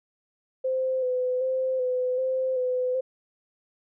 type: tone with vibrato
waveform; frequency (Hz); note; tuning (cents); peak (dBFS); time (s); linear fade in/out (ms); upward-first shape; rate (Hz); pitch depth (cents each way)
sine; 512; C5; -38; -23; 0.64-3.01; 10; square; 1.3; 26
effects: none